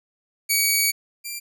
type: tone pair in turn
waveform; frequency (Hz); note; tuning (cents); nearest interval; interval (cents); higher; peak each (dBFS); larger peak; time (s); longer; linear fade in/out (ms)
10% pulse; 2260 / 2369; C#7 / D7; +33 / +14; minor second; 81; second; -9 / -21; first; 0.49-0.92 / 1.24-1.4; first; 20
effects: none